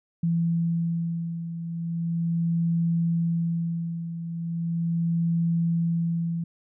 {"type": "beating tone pair", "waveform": "sine", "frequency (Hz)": [167.7, 168.08], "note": ["E3", "E3"], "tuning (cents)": [30, 34], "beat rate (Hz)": 0.38, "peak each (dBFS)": [-24, -30], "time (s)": [0.23, 6.44], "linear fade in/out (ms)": 5, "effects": []}